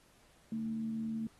sine tone with frequency modulation, 223.5 Hz, A3, 27 cents sharp, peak -34 dBFS, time 0.52-1.27 s, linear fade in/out 2 ms, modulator 79.7 Hz, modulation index 0.29, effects pink hiss -66 dBFS RMS until 1.39 s + AAC 32 kbps

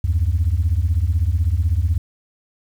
sine beating tone pair, 75 / 91 Hz, D2 / F#2, +37 / -28 cents, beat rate 16 Hz, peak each -17 dBFS, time 0.04-1.98 s, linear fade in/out 5 ms, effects tanh soft clip ceiling -10 dBFS + 8-bit

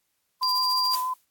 violet noise with tremolo, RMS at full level -34 dBFS, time 0.41-1.03 s, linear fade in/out 50 ms, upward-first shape sine, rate 14 Hz, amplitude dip 75%
sine tone with vibrato, 1015 Hz, B5, 47 cents sharp, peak -25 dBFS, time 0.41-1.14 s, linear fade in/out 10 ms, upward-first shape sine, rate 6.3 Hz, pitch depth 12 cents each way
sine tone, 4767 Hz, D8, 25 cents sharp, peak -23 dBFS, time 0.43-0.95 s, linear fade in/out 0 ms
blue noise with exponential decay, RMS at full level -29 dBFS, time 0.93-1.25 s, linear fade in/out 5 ms, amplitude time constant 68 ms
effects white hiss -74 dBFS RMS until 1.3 s + AAC 64 kbps

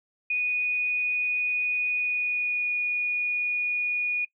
sine tone with pitch glide, 2473 to 2454 Hz, D#7 to D#7, -11 to -25 cents, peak -23 dBFS, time 0.3-4.25 s, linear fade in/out 5 ms, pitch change -14 cents, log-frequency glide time 1.94-2.74 s, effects noise-tail reverb RT60 0.1 s tail -22 dB re dry

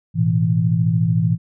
sine chord, A suspended second, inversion none, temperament equal, 110 / 123.47 / 164.81 Hz, A2 / B2 / E3, 0 / 0 / 0 cents, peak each -19 / -21 / -17 dBFS, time 0.14-1.38 s, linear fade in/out 50 ms, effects none

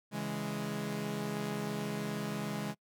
sawtooth chord, C# minor, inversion none, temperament equal, 138.59 / 164.81 / 207.7 Hz, C#3 / E3 / G#3, 0 / 0 / 0 cents, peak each -37 / -37 / -33 dBFS, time 0.11-2.75 s, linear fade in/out 50 ms, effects noise-tail reverb RT60 0.1 s tail -25 dB re dry

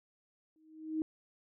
sine tone with exponential growth, 314.5 Hz, D#4, 19 cents sharp, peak -28 dBFS, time 0.56-1.02 s, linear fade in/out 1 ms, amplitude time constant 100 ms, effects none

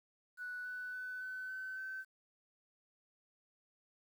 sine tone with pitch steps, 1480 / 1491.2 / 1502.4 / 1513.7 / 1525.1 / 1536.6 Hz, F#6 / F#6 / F#6 / F#6 / G6 / G6, 0 / +13 / +26 / +39 / -48 / -35 cents, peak -40 dBFS, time 0.37-2.05 s, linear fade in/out 50 ms, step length 280 ms, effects tanh soft clip ceiling -36 dBFS + 11-bit

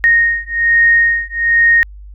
sine beating tone pair, 1858 / 1859.2 Hz, A#6 / A#6, -6 / -5 cents, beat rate 1.2 Hz, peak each -12 / -12 dBFS, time 0.04-1.83 s, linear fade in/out 0 ms, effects added 50 Hz sine -31 dBFS peak until 2.14 s

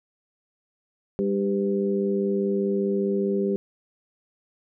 harmonic tone with a mistuned harmonic, 100 Hz, G2, 35 cents sharp, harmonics 2 / 3 / 4 / 5, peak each -25 / -34 / -24 / -32 dBFS, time 1.19-3.56 s, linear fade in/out 0 ms, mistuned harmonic 4, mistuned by -21 cents, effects none

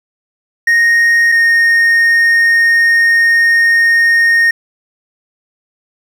triangle tone pair in turn, 1861 / 1849.2 Hz, A#6 / A#6, -3 / -14 cents, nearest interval unison, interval 11 cents, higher first, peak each -5 dBFS, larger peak neither, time 0.67-1.32 / 1.32-4.51 s, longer second, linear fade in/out 5 ms, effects none

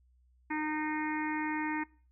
harmonic tone, 306.9 Hz, D#4, 24 cents flat, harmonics 1 / 3 / 4 / 5 / 6 / 7 / 8, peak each -34 / -37 / -48 / -45 / -40 / -42 / -47 dBFS, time 0.5-1.84 s, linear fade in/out 10 ms, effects noise-tail reverb RT60 0.4 s tail -22 dB re dry + added 62 Hz sine -63 dBFS peak until 2.11 s

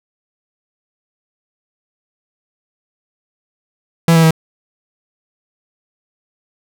45% pulse tone with pitch steps, 166.3 / 163.54 / 160.82 Hz, E3 / E3 / E3, +16 / -13 / -42 cents, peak -7 dBFS, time 4.08-4.308 s, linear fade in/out 2 ms, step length 76 ms, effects none

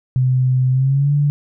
sine tone with pitch glide, 128.5 to 145.07 Hz, C3 to D3, -31 to -21 cents, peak -12 dBFS, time 0.16-1.3 s, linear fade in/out 0 ms, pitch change +210 cents, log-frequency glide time 0.71-1.13 s, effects none

